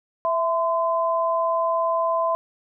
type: tone pair together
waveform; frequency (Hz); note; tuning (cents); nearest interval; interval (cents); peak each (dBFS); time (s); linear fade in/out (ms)
sine; 660.7 / 1024; E5 / C6; +4 / -38; minor sixth; 758; -22; 0.25-2.35; 0
effects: none